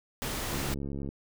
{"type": "noise", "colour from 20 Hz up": "pink", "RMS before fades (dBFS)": -34, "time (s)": [0.22, 0.74], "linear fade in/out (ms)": 0}
{"type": "click train", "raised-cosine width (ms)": 3, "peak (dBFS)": -24, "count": 40, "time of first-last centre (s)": [0.53, 1.09], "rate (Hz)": 69.7}
{"effects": []}